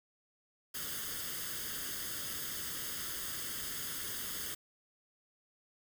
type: noise with comb filter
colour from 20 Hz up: white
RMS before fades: -40 dBFS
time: 0.74-4.55 s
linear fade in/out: 10 ms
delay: 0.61 ms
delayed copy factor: +0.7
effects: none